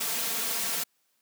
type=noise with comb filter; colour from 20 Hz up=white; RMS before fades=-30 dBFS; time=0-0.84 s; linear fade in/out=10 ms; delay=4.4 ms; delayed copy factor=+0.7; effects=white hiss -72 dBFS RMS until 1.21 s + high-pass 150 Hz 12 dB/octave